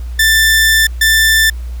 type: tone bursts at uneven times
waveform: sawtooth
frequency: 1773 Hz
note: A6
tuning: 13 cents sharp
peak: -4 dBFS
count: 2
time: 0.19-0.87 / 1.01-1.5 s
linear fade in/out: 5 ms
effects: added 60 Hz sine -20 dBFS peak until 1.8 s + pink hiss -44 dBFS RMS until 1.8 s